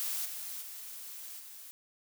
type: noise with level steps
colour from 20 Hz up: blue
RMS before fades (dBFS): -35 / -41 / -45 / -49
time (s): 0-1.71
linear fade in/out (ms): 0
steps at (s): 0.25 / 0.61 / 1.39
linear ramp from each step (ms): 10
effects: none